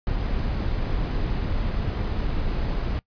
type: noise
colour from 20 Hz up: brown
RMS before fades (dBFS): -25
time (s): 0.07-2.99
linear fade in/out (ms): 0
effects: noise-tail reverb RT60 0.1 s tail -21 dB re dry + resampled to 11025 Hz